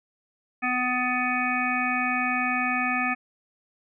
harmonic tone, 250 Hz, B3, 21 cents sharp, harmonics 1 / 3 / 5 / 7 / 9 / 10, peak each -30 / -30 / -30 / -30 / -30 / -30 dBFS, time 0.62-3.15 s, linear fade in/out 20 ms, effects none

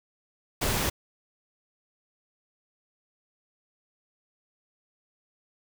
pink noise, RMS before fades -27 dBFS, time 0.61-0.9 s, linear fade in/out 10 ms, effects none

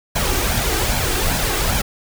pink noise with flanger, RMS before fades -19 dBFS, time 0.15-1.82 s, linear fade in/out 10 ms, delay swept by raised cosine 1.2 to 2.6 ms, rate 2.5 Hz, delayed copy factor +0.55, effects none

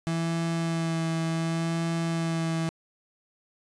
35% pulse tone with vibrato, 164.81 Hz, E3, in tune, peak -24 dBFS, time 0.07-2.69 s, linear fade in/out 0 ms, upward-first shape sine, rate 0.68 Hz, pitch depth 16 cents each way, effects resampled to 22050 Hz

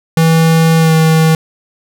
square tone with pitch glide, 162.8 to 160.1 Hz, E3 to D#3, -21 to +50 cents, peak -7 dBFS, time 0.17-1.35 s, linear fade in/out 2 ms, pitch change -29 cents, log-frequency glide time 0.78-0.93 s, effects none

